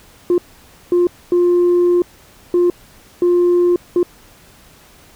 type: tone bursts at uneven times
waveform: sine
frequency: 352.3 Hz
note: F4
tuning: 15 cents sharp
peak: -8 dBFS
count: 6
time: 0.3-0.38 / 0.92-1.07 / 1.32-2.02 / 2.54-2.7 / 3.22-3.76 / 3.96-4.03 s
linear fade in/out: 2 ms
effects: tanh soft clip ceiling -8 dBFS + pink hiss -46 dBFS RMS until 5.15 s